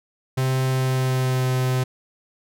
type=tone with pitch glide; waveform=45% pulse; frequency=130.81 to 128.56 Hz; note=C3 to C3; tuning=0 to -30 cents; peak=-19 dBFS; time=0.37-1.84 s; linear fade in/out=10 ms; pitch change=-30 cents; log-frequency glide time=0.68-1.5 s; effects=none